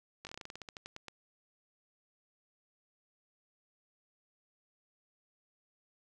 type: slowing click train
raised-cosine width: 0.2 ms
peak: -27 dBFS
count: 16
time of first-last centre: 0.25-1.083 s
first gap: 19 ms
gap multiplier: 1.14
effects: none